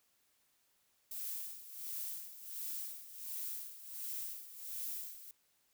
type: noise with tremolo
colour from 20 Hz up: violet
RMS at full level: -41 dBFS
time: 1.11-5.31 s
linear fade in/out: 2 ms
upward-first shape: sine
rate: 1.4 Hz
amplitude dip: 75%
effects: white hiss -75 dBFS RMS until 5.73 s